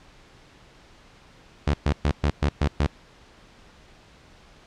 sawtooth tone bursts, 73 Hz, D2, 10 cents flat, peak -15 dBFS, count 7, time 1.67-2.866 s, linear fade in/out 5 ms, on 68 ms, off 120 ms, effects pink hiss -52 dBFS RMS until 4.66 s + low-pass 5000 Hz 12 dB/octave

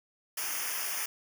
white noise with comb filter, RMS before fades -34 dBFS, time 0.37-1.06 s, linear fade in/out 5 ms, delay 0.25 ms, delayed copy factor -1, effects none

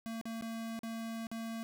square tone with dropouts, 226.6 Hz, A#3, 49 cents flat, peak -39 dBFS, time 0.06-1.63 s, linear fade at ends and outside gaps 0 ms, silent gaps 0.213-0.255 / 0.411-0.423 / 0.791-0.833 / 1.269-1.315 s, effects none

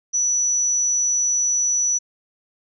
sine tone, 5920 Hz, F#8, in tune, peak -17 dBFS, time 0.13-1.99 s, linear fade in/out 20 ms, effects none

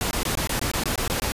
pink noise bursts, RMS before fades -25 dBFS, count 11, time 0.01-1.32 s, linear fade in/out 0 ms, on 100 ms, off 21 ms, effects resampled to 32000 Hz

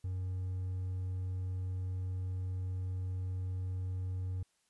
triangle tone with hard clipping, 92.5 Hz, F#2, in tune, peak -35 dBFS, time 0.04-4.43 s, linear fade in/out 5 ms, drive 5 dB, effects white hiss -75 dBFS RMS until 4.69 s + resampled to 24000 Hz

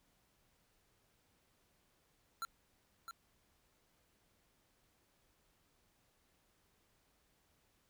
square tone with echo, 1360 Hz, F6, 46 cents flat, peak -39 dBFS, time 2.42-2.45 s, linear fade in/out 0 ms, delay 660 ms, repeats 1, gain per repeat -7 dB, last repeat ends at 3.11 s, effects pink hiss -75 dBFS RMS until 7.89 s

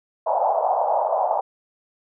pink band-pass noise, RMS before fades -21 dBFS, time 0.26-1.41 s, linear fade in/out 10 ms, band 610 to 900 Hz, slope 48 dB/octave, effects none

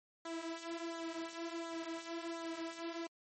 sawtooth tone with flanger, 332.2 Hz, E4, 13 cents sharp, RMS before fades -43 dBFS, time 0.25-3.07 s, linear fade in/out 5 ms, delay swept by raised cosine 0.37 to 5.97 ms, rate 1.4 Hz, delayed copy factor -0.7, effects MP3 32 kbps

